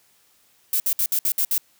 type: noise bursts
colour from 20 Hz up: violet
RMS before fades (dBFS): -21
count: 7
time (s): 0.73-1.58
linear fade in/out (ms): 2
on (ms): 70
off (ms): 60
effects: white hiss -60 dBFS RMS until 1.79 s + high-pass 60 Hz 12 dB/octave